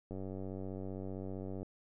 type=click train; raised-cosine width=2 ms; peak=-30 dBFS; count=146; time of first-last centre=0.11-1.63 s; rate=95.4 Hz; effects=none